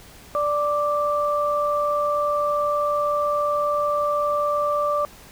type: tone pair together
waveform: sine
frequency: 587.3 / 1174.6 Hz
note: D5 / D6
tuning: 0 / 0 cents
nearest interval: octave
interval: 1200 cents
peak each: -22 dBFS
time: 0.35-5.05 s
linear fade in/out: 0 ms
effects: pink hiss -46 dBFS RMS until 5.31 s